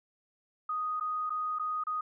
sine tone with dropouts, 1244.5 Hz, D#6, in tune, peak -30 dBFS, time 0.69-2.01 s, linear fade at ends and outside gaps 5 ms, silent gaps 0.999-1.008 / 1.296-1.303 / 1.587-1.595 / 1.838-1.868 s, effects none

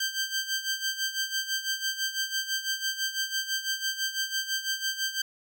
15% pulse tone with tremolo, 1568 Hz, G6, in tune, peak -19 dBFS, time 0-5.22 s, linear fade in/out 5 ms, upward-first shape sine, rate 6 Hz, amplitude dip 75%, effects none

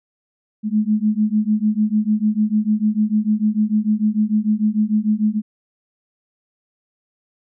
sine beating tone pair, 210 / 216.7 Hz, G#3 / A3, +19 / -26 cents, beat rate 6.7 Hz, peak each -18 dBFS, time 0.63-5.42 s, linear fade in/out 50 ms, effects none

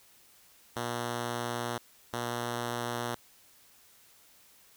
5% pulse tone pair in turn, 120 / 119.52 Hz, B2 / A#2, -49 / +44 cents, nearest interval unison, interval 7 cents, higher first, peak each -21 dBFS, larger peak neither, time 0.76-1.78 / 2.13-3.15 s, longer neither, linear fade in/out 5 ms, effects white hiss -60 dBFS RMS until 4.76 s

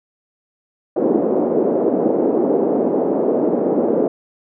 white band-pass noise, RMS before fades -17 dBFS, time 0.96-4.08 s, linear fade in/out 5 ms, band 240 to 510 Hz, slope 24 dB/octave, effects none

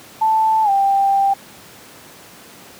sine tone with pitch glide, 880 to 788.5 Hz, A5 to G5, 0 to +10 cents, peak -12 dBFS, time 0.21-1.34 s, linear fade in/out 10 ms, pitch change -190 cents, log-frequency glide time 0.63-0.7 s, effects pink hiss -41 dBFS RMS until 2.79 s + high-pass 150 Hz 12 dB/octave

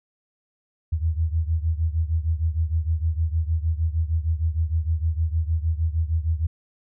sine beating tone pair, 78.9 / 85.4 Hz, D#2 / F2, +25 / -38 cents, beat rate 6.5 Hz, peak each -22 / -25 dBFS, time 0.92-6.47 s, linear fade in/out 10 ms, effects none

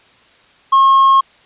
sine tone with tanh clipping, 1080 Hz, C#6, 45 cents flat, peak -7 dBFS, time 0.72-1.21 s, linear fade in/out 10 ms, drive 2 dB, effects white hiss -49 dBFS RMS until 1.45 s + resampled to 8000 Hz

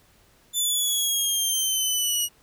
15% pulse exponential sweep, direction down, 3523 to 2890 Hz, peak -15 dBFS, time 0.53-2.29 s, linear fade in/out 50 ms, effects pink hiss -59 dBFS RMS until 2.42 s

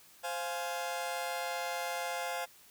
sawtooth chord, F minor, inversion second, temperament just, 523.8 / 698.5 / 838.1 Hz, C5 / F5 / Ab5, +2 / 0 / +16 cents, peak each -36 / -34 / -36 dBFS, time 0.23-2.46 s, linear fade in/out 20 ms, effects white hiss -59 dBFS RMS until 2.7 s

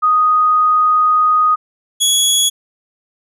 sine / 20% pulse tone pair in turn, 1244.5 / 3357 Hz, D#6 / G#7, 0 / +18 cents, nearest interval octave + perfect fourth, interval 1718 cents, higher second, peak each -9 / -5 dBFS, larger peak second, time 0.02-1.56 / 2-2.5 s, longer first, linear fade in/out 20 ms, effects none

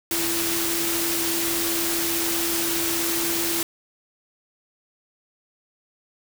sine tone in noise, 335.8 Hz, E4, 32 cents sharp, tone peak -28 dBFS, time 0.11-3.63 s, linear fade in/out 2 ms, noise white, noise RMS -25 dBFS, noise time 0.11-3.63 s, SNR -6 dB, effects none

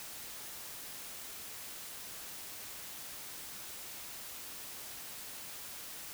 silence, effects white hiss -46 dBFS RMS until 6.13 s

